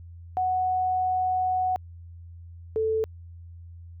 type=tone pair in turn; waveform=sine; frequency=740 / 440 Hz; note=F#5 / A4; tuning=0 / 0 cents; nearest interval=major sixth; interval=900 cents; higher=first; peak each=-22 dBFS; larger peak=neither; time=0.37-1.76 / 2.76-3.04 s; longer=first; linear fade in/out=0 ms; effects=added 85 Hz sine -41 dBFS peak until 4 s